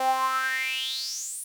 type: tone with high-pass filter sweep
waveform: sawtooth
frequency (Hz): 261.6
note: C4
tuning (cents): 0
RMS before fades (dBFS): -28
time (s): 0-1.44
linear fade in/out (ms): 5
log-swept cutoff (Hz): 660 to 10000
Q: 8.7
effects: none